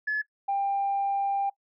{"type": "tone pair in turn", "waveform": "sine", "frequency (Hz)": [1713, 794.1], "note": ["A6", "G5"], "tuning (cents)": [-47, 22], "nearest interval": "octave + minor second", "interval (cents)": 1331, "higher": "first", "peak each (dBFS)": -23, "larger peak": "neither", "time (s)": [[0.07, 0.22], [0.48, 1.5]], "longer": "second", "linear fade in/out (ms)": 10, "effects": ["noise-tail reverb RT60 0.1 s tail -21 dB re dry", "tanh soft clip ceiling -20 dBFS"]}